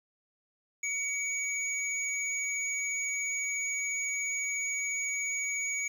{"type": "tone pair together", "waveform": "sine", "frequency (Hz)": [2260, 6757], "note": ["C#7", "G#8"], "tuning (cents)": [33, 29], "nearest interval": "octave + perfect fifth", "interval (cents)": 1896, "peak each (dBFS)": [-32, -34], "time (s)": [0.83, 5.88], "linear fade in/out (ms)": 5, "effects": ["9-bit"]}